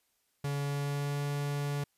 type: tone with pitch glide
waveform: 45% pulse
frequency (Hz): 142 to 143.65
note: C#3 to D3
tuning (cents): +42 to -38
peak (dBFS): -31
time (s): 0.44-1.84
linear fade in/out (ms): 5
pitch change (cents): +20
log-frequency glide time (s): 0.62-1.24
effects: white hiss -75 dBFS RMS until 1.97 s + resampled to 32000 Hz